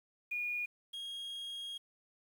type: tone pair in turn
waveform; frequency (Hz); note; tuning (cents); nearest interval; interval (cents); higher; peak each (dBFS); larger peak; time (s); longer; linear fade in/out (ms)
sine / triangle; 2442 / 3267; D#7 / G#7; -33 / -29; perfect fourth; 504; second; -34 / -39; first; 0.31-0.66 / 0.93-1.78; second; 10
effects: 10-bit